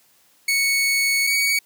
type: tone pair in turn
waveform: sawtooth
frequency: 2217 / 2247 Hz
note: C#7 / C#7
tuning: 0 / +23 cents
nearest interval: unison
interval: 23 cents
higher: second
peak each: -14 dBFS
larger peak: neither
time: 0.48-1.27 / 1.27-1.59 s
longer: first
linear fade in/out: 5 ms
effects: white hiss -58 dBFS RMS until 1.65 s + high-pass 100 Hz 12 dB/octave